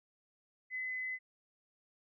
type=tone; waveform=sine; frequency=2024 Hz; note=B6; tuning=42 cents sharp; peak=-36 dBFS; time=0.7-1.19 s; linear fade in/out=50 ms; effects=none